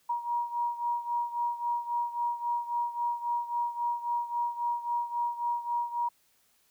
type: beating tone pair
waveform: sine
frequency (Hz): 951 / 954.7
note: A#5 / A#5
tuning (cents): +34 / +41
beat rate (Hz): 3.7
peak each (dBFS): -30 / -34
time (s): 0.09-6.09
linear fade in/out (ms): 10
effects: white hiss -68 dBFS RMS until 6.7 s